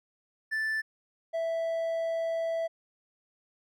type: tone pair in turn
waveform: triangle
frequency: 1760 / 659.3 Hz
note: A6 / E5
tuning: 0 / 0 cents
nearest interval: octave + perfect fourth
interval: 1700 cents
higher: first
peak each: -26 dBFS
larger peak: neither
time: 0.51-0.82 / 1.33-2.68 s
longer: second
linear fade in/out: 20 ms
effects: none